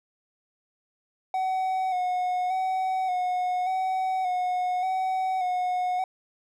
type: tone with vibrato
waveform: triangle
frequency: 740 Hz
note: F#5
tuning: in tune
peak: -22 dBFS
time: 1.34-6.04 s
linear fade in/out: 2 ms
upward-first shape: square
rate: 0.86 Hz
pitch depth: 30 cents each way
effects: none